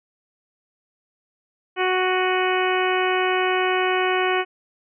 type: harmonic tone with a mistuned harmonic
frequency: 370 Hz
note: F#4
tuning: in tune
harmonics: 1 / 2 / 3 / 4 / 5 / 6 / 7 / 8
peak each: -22 / -25 / -27 / -28 / -29 / -30 / -30 / -31 dBFS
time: 1.76-4.45 s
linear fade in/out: 50 ms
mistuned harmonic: 7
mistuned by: -49 cents
effects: none